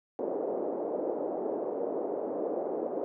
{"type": "band-pass noise", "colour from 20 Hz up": "pink", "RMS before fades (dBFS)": -33, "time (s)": [0.19, 3.04], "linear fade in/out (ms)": 0, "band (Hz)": [350, 610], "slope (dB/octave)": 24, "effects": []}